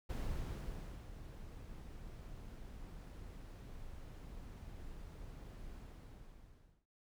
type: noise with ADSR envelope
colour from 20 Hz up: brown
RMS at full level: -39 dBFS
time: 0.09-6.86 s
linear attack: 13 ms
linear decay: 940 ms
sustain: -11 dB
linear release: 1100 ms
effects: none